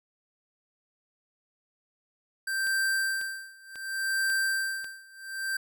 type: tone with tremolo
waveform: square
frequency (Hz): 1568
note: G6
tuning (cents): 0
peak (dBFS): -25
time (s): 2.47-5.57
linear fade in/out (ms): 5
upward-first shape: sine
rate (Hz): 0.67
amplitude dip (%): 95
type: click train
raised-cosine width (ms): 0.2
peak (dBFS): -28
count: 5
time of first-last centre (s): 2.67-4.844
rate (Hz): 1.84
effects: none